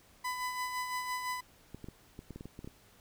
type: tone with tremolo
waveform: 30% pulse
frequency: 1001 Hz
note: B5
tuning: 23 cents sharp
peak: -30 dBFS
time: 0.24-1.41 s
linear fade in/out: 10 ms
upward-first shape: sine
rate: 5.9 Hz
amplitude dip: 45%
type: clicks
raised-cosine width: 3 ms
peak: -31 dBFS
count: 11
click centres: 1.746 / 1.843 / 1.886 / 2.191 / 2.307 / 2.36 / 2.409 / 2.456 / 2.591 / 2.645 / 2.675 s
effects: pink hiss -62 dBFS RMS until 3 s